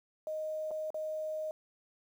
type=tone with dropouts; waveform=sine; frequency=622.3 Hz; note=D#5; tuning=in tune; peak=-34 dBFS; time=0.27-1.51 s; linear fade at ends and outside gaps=1 ms; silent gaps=0.708-0.713 / 0.904-0.944 s; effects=10-bit